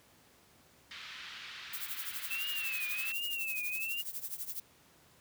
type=band-pass noise; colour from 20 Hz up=white; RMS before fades=-47 dBFS; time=0.91-3.12 s; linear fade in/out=0 ms; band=1300 to 3900 Hz; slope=24 dB/octave
type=noise with tremolo; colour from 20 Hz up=violet; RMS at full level=-37 dBFS; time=1.73-4.6 s; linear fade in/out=5 ms; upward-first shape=triangle; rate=12 Hz; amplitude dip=90%
type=tone with vibrato; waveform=sine; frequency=2641 Hz; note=E7; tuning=3 cents sharp; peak=-35 dBFS; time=2.3-4.02 s; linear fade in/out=10 ms; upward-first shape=triangle; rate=1.3 Hz; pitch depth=150 cents each way
effects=pink hiss -63 dBFS RMS until 5.2 s + high-pass 80 Hz 12 dB/octave